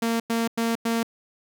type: tone bursts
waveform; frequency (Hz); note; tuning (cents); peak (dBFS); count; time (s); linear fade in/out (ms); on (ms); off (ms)
sawtooth; 229.7; A#3; -25; -18; 4; 0.02-1.031; 5; 180; 97
effects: none